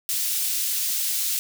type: high-pass noise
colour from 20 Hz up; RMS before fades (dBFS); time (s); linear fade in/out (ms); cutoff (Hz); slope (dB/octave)
white; -25; 0.09-1.39; 0; 3500; 12
effects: none